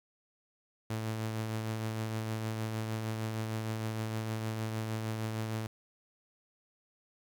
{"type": "tone with tremolo", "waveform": "sawtooth", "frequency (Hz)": 110.4, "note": "A2", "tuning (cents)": 6, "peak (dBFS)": -28, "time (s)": [0.9, 5.67], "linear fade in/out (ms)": 5, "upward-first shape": "triangle", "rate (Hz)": 6.5, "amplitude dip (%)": 35, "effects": ["11-bit"]}